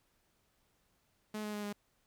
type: tone with pitch steps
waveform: sawtooth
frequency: 213.2 / 210.5 / 207.8 / 205.2 Hz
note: G#3 / G#3 / G#3 / G#3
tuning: +46 / +24 / +1 / -21 cents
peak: -34 dBFS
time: 1.34-1.728 s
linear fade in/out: 5 ms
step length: 97 ms
effects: pink hiss -75 dBFS RMS until 2.06 s